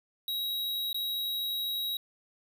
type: tone with dropouts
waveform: square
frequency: 3836 Hz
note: A#7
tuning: 49 cents sharp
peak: -31 dBFS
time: 0.28-1.97 s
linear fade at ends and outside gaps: 2 ms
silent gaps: 0.93-0.944 s
effects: none